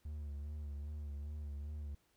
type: tone with vibrato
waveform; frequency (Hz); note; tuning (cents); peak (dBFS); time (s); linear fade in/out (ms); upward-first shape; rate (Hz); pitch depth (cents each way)
triangle; 73.42; D2; 0; -39; 0.05-1.95; 5; sine; 2.5; 50
effects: pink hiss -75 dBFS RMS until 2.16 s